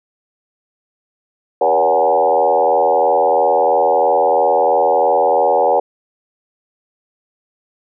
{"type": "tone with frequency modulation", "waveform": "sine", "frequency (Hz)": 652, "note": "E5", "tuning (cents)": -19, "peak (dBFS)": -10, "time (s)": [1.61, 5.8], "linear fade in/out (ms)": 5, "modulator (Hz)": 83, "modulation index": 2.6, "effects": []}